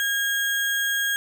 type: tone with sample-and-hold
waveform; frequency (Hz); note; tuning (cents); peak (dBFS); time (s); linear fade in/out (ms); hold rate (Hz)
sine; 1630; G#6; -33; -21; 0-1.16; 0; 4900
effects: none